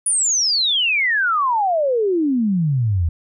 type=exponential sweep; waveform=sine; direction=down; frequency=9956 to 78 Hz; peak=-15 dBFS; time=0.06-3.09 s; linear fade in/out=5 ms; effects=none